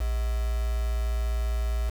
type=tone with quantisation; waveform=sine; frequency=57.6 Hz; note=A#1; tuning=20 cents flat; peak=-24 dBFS; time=0-1.9 s; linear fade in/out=10 ms; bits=6; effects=none